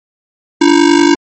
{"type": "ring-modulated tone", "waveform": "square", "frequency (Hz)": 315.3, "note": "D#4", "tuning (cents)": 23, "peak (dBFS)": -3, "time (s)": [0.61, 1.15], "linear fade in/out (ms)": 5, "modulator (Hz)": 25.3, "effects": ["MP3 32 kbps"]}